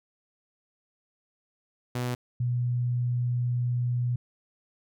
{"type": "tone pair in turn", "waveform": ["sawtooth", "sine"], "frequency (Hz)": [123.47, 122.33], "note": ["B2", "B2"], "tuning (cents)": [0, -16], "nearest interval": "unison", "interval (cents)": 16, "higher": "first", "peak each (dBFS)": -24, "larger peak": "neither", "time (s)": [[1.95, 2.15], [2.4, 4.16]], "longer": "second", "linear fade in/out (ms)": 5, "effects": []}